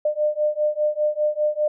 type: beating tone pair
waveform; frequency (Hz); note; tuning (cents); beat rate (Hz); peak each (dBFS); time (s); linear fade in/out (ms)
sine; 600 / 605; D5 / D#5; +37 / -49; 5; -22; 0.05-1.68; 5
effects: none